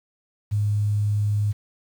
sine tone with quantisation, 103.83 Hz, G#2, in tune, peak -19 dBFS, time 0.51-1.53 s, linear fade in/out 20 ms, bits 8, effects none

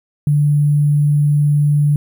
sine tone with sample-and-hold, 146.83 Hz, D3, in tune, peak -10 dBFS, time 0.27-1.96 s, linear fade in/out 2 ms, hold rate 11025 Hz, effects none

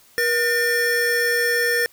square tone pair together, 477.9 / 1804.3 Hz, A#4 / A6, +43 / +43 cents, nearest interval octave + major seventh, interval 2300 cents, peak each -23 / -20 dBFS, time 0.18-1.86 s, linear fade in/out 0 ms, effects white hiss -53 dBFS RMS until 1.92 s

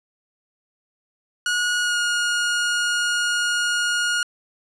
sawtooth tone with pitch glide, 1451 to 1433.5 Hz, F#6 to F6, -34 to +45 cents, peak -16 dBFS, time 1.46-4.23 s, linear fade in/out 2 ms, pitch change -21 cents, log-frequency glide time 1.82-1.98 s, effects resampled to 22050 Hz + 9-bit

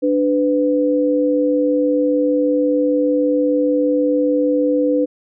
sine tone pair together, 294.2 / 500.7 Hz, D4 / B4, +3 / +24 cents, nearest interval major sixth, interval 921 cents, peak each -16 dBFS, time 0.02-5.06 s, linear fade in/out 20 ms, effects none

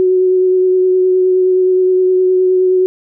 sine tone with vibrato, 370 Hz, F#4, in tune, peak -8 dBFS, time 0-2.86 s, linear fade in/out 0 ms, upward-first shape triangle, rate 9.6 Hz, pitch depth 17 cents each way, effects none

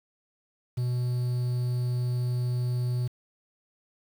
triangle tone with quantisation, 123.47 Hz, B2, in tune, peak -23 dBFS, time 0.77-3.08 s, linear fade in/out 10 ms, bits 8, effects none

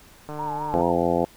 click train, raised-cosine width 1 ms, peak -21 dBFS, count 79, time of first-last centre 0.29-0.81 s, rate 150 Hz
sine tone with vibrato, 898 Hz, A5, 35 cents sharp, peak -27 dBFS, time 0.38-0.99 s, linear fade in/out 20 ms, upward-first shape sine, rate 4.7 Hz, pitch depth 100 cents each way
harmonic tone, 85.8 Hz, F2, 30 cents flat, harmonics 1 / 2 / 3 / 4 / 5 / 6 / 7 / 8 / 9 / 10, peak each -36 / -29 / -28 / -27 / -28 / -25 / -32 / -27 / -30 / -31 dBFS, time 0.74-1.25 s, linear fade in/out 0 ms
effects pink hiss -51 dBFS RMS until 1.36 s

